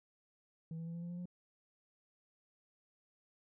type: tone with pitch steps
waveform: sine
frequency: 162.6 / 165.06 / 167.56 / 170.09 / 172.67 / 175.28 / 177.93 Hz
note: E3 / E3 / E3 / F3 / F3 / F3 / F3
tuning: -23 / +3 / +29 / -45 / -19 / +7 / +33 cents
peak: -38 dBFS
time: 0.71-1.256 s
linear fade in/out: 2 ms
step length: 78 ms
effects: tanh soft clip ceiling -40 dBFS